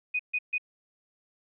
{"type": "tone bursts", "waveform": "sine", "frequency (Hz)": 2489, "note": "D#7", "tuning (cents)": 0, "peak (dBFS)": -25, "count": 3, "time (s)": [0.14, 0.582], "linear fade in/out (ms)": 10, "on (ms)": 54, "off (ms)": 140, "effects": []}